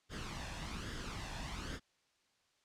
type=noise with flanger; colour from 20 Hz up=pink; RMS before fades=-43 dBFS; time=0.09-1.8 s; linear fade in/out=50 ms; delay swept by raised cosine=0.59 to 1.18 ms; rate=1.2 Hz; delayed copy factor=+0.55; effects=white hiss -75 dBFS RMS until 2.64 s + low-pass 6000 Hz 12 dB/octave